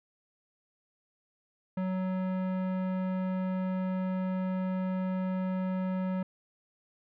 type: tone with tanh clipping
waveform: sine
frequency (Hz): 186.3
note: F#3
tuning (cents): +12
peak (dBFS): -31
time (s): 1.77-6.23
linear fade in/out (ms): 5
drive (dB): 17
effects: none